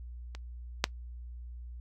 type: clicks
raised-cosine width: 0.2 ms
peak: -26 / -6 dBFS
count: 2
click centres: 0.35 / 0.841 s
effects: noise-tail reverb RT60 0.1 s tail -22 dB re dry + added 60 Hz sine -41 dBFS peak until 1.8 s